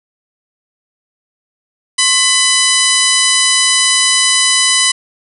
harmonic tone with a mistuned harmonic, 999 Hz, B5, 20 cents sharp, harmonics 1 / 2 / 3 / 4 / 5 / 6 / 7 / 8 / 9 / 10, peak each -22 / -17 / -16 / -17 / -18 / -19 / -22 / -22 / -16 / -22 dBFS, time 1.98-4.92 s, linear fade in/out 10 ms, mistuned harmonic 1, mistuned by +110 cents, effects none

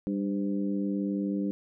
harmonic tone with a mistuned harmonic, 99.1 Hz, G2, 19 cents sharp, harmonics 2 / 3 / 4 / 5, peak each -29 / -31 / -40 / -41 dBFS, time 0.07-1.51 s, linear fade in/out 0 ms, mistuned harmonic 5, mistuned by +50 cents, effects none

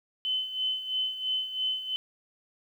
sine tone with tremolo, 3041 Hz, F#7, 47 cents sharp, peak -25 dBFS, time 0.25-1.96 s, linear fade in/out 0 ms, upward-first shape sine, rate 3 Hz, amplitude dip 70%, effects 10-bit

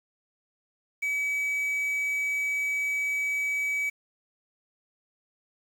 triangle tone with quantisation, 2282 Hz, C#7, 50 cents sharp, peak -24 dBFS, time 1.02-3.9 s, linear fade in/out 10 ms, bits 8, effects none

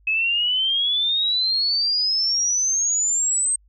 sine exponential sweep, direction up, 2565 to 8372 Hz, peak -18 dBFS, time 0.07-3.56 s, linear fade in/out 5 ms, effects added 50 Hz sine -53 dBFS peak until 3.68 s

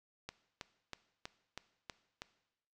click train, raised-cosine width 0.2 ms, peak -25 dBFS, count 7, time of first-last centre 0.29-2.219 s, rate 3.11 Hz, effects noise-tail reverb RT60 0.9 s tail -17 dB re dry

